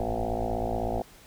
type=tone with frequency modulation; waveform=sine; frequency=370 Hz; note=F#4; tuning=in tune; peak=-26 dBFS; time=0-1.02 s; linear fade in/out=2 ms; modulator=56.2 Hz; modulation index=7.3; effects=pink hiss -53 dBFS RMS until 1.26 s